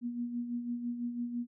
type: tone with tremolo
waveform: sine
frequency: 240 Hz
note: B3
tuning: 49 cents flat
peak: -31 dBFS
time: 0.01-1.47 s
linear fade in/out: 50 ms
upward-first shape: sine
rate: 6 Hz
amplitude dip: 55%
effects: none